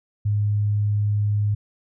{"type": "tone", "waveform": "sine", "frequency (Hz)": 103.83, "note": "G#2", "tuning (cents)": 0, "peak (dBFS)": -18, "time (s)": [0.25, 1.55], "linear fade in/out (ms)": 10, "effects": []}